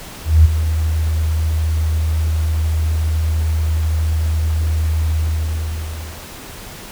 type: tone with ADSR envelope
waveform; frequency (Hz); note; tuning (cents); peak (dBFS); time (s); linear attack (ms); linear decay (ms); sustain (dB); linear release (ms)
sine; 79.2; D#2; +31; -3; 0.24-6.28; 210; 16; -11; 1100
effects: pink hiss -34 dBFS RMS until 6.91 s